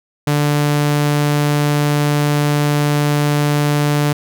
sawtooth tone, 146.83 Hz, D3, in tune, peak -9 dBFS, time 0.27-4.13 s, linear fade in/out 5 ms, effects none

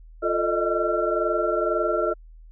sine tone cluster, 350.6 / 441.4 / 607 / 629 / 1359 Hz, F4 / A4 / D#5 / D#5 / F6, +7 / +5 / -43 / +19 / -48 cents, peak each -27 dBFS, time 0.22-2.14 s, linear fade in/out 20 ms, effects added 40 Hz sine -43 dBFS peak until 2.51 s

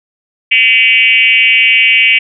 sine tone with frequency modulation, 2528 Hz, D#7, 27 cents sharp, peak -5 dBFS, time 0.51-2.19 s, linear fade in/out 10 ms, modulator 241 Hz, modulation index 1.7, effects none

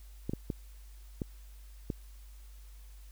clicks, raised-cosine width 3 ms, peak -20 dBFS, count 5, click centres 0.295 / 0.335 / 0.502 / 1.218 / 1.902 s, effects added 50 Hz sine -48 dBFS peak until 3.11 s + white hiss -63 dBFS RMS until 3.11 s

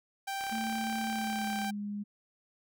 sawtooth tone, 784 Hz, G5, in tune, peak -30 dBFS, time 0.27-1.71 s, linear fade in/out 10 ms
click train, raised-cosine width 0.3 ms, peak -28 dBFS, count 44, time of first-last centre 0.41-1.646 s, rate 34.8 Hz
sine tone with pitch glide, 222.6 to 205.3 Hz, A3 to G#3, +20 to -20 cents, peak -34 dBFS, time 0.51-2.04 s, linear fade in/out 20 ms, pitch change -140 cents, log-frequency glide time 1.06-1.78 s
effects none

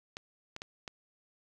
clicks, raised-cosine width 0.2 ms, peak -23 dBFS, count 4, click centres 0.169 / 0.564 / 0.619 / 0.878 s, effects none

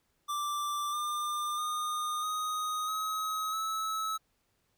square tone with pitch steps, 1174.7 / 1198.7 / 1223.2 / 1248.2 / 1273.6 / 1299.7 Hz, D6 / D6 / D#6 / D#6 / D#6 / E6, 0 / +35 / -30 / +5 / +40 / -25 cents, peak -32 dBFS, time 0.28-4.18 s, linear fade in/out 20 ms, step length 650 ms, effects pink hiss -75 dBFS RMS until 4.77 s

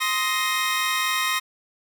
20% pulse tone cluster, 1047 / 1258 / 1865 Hz, C6 / D#6 / A#6, +1 / +19 / 0 cents, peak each -21 dBFS, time 0-1.4 s, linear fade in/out 20 ms, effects none

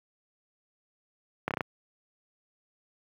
slowing click train, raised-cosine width 0.5 ms, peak -13 dBFS, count 5, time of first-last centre 1.48-1.608 s, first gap 28 ms, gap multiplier 1.09, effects high-pass 100 Hz 12 dB/octave + 9-bit

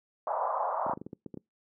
white band-pass noise, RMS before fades -31 dBFS, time 0.27-0.94 s, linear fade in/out 2 ms, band 570 to 1100 Hz, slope 48 dB/octave
clicks, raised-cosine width 3 ms, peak -24 dBFS, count 10, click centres 0.865 / 0.896 / 0.934 / 0.974 / 1.015 / 1.065 / 1.131 / 1.262 / 1.342 / 1.373 s
effects noise-tail reverb RT60 0.2 s tail -25 dB re dry + high-pass 200 Hz 12 dB/octave

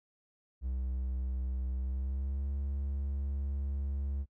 triangle tone with pitch glide, 64 to 69.39 Hz, C2 to C#2, -38 to +2 cents, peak -30 dBFS, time 0.61-4.26 s, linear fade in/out 50 ms, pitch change +140 cents, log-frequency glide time 1.77-2.47 s, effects noise-tail reverb RT60 0.1 s tail -25 dB re dry

